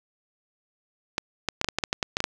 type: clicks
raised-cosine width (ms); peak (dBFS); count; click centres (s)
0.2; -7; 12; 1.181 / 1.487 / 1.614 / 1.645 / 1.687 / 1.786 / 1.838 / 1.929 / 2.028 / 2.169 / 2.204 / 2.241
effects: none